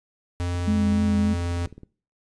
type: tone with pitch glide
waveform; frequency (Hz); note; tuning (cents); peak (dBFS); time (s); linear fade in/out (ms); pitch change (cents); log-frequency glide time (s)
square; 88 to 86.64; F2 to F2; +14 to -13; -25; 0.4-1.66; 0; -27; 0.72-1.15
type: click train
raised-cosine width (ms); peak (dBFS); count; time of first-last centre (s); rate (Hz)
3; -29; 25; 0.55-1.833; 18.7
type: tone with vibrato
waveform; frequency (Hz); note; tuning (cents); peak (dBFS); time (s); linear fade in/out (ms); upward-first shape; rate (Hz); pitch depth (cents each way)
sine; 209; G#3; +11; -19; 0.67-1.34; 10; triangle; 3.5; 31
effects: noise-tail reverb RT60 0.4 s tail -21 dB re dry + resampled to 22050 Hz